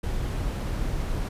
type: noise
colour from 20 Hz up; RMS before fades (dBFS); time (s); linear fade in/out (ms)
brown; -28; 0.03-1.29; 10
effects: resampled to 32000 Hz

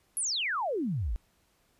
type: exponential sweep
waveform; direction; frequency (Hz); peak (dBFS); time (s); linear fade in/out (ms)
sine; down; 11340 to 43.65; -28; 0.17-1.16; 0
effects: pink hiss -69 dBFS RMS until 1.79 s + resampled to 32000 Hz

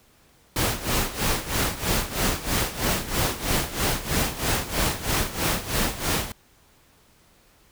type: noise with tremolo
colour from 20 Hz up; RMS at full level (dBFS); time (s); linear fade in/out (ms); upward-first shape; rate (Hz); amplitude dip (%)
pink; -22; 0.56-6.32; 2; sine; 3.1; 80
effects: pink hiss -58 dBFS RMS until 7.71 s

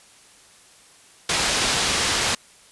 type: low-pass noise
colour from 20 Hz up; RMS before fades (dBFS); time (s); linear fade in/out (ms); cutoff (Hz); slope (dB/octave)
white; -22; 1.29-2.35; 5; 5800; 12
effects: white hiss -51 dBFS RMS until 2.71 s + resampled to 24000 Hz

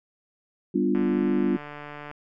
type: chord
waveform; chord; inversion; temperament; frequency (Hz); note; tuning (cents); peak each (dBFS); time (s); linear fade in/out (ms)
sine; G dominant seventh; none; equal; 196 / 246.9 / 293.7 / 349.2; G3 / B3 / D4 / F4; 0 / 0 / 0 / 0; -26; 0.74-1.57; 10
type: click train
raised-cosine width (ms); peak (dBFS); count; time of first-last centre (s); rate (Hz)
0.5; -24; 172; 0.95-2.113; 147
effects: none

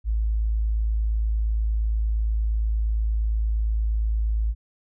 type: tone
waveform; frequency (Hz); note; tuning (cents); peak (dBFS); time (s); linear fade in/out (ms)
sine; 54.3; A1; -22; -20; 0.04-4.55; 50
effects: none

